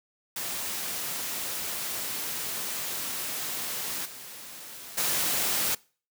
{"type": "noise with level steps", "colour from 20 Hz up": "white", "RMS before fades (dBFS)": [-33, -43, -27], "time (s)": [0.36, 5.75], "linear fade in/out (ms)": 5, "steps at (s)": [4.05, 4.97], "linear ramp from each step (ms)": 10, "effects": ["noise-tail reverb RT60 0.4 s tail -24 dB re dry", "high-pass 100 Hz 12 dB/octave"]}